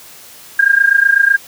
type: tone with amplitude modulation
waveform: sine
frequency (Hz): 1611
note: G6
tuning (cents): +47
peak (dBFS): -4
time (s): 0.59-1.37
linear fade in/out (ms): 5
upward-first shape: sine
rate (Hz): 28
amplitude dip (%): 85
effects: white hiss -38 dBFS RMS until 1.47 s + high-pass 60 Hz 12 dB/octave